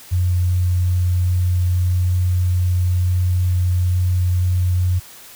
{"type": "tone with pitch glide", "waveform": "sine", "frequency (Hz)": [89.7, 90.27], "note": ["F2", "F#2"], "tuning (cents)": [47, -42], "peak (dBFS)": -14, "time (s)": [0.11, 5], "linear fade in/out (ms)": 20, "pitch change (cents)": 11, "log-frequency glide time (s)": [0.58, 4.63], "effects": ["white hiss -41 dBFS RMS until 5.35 s"]}